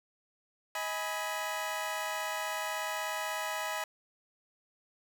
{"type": "chord", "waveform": "20% pulse", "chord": "G# minor", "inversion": "second", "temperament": "equal with one note detuned", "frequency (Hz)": [633.1, 830.6, 987.8], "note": ["D#5", "G#5", "B5"], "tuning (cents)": [30, 0, 0], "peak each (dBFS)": -33, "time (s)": [0.75, 3.84], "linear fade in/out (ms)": 2, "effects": []}